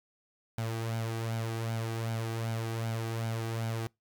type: tone with flanger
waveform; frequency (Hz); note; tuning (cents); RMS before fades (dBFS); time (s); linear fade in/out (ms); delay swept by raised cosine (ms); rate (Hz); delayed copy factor
sawtooth; 113.5; A#2; -46; -34; 0.58-3.87; 0; 1.3 to 2.6; 2.6; +0.55
effects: noise-tail reverb RT60 0.2 s tail -26 dB re dry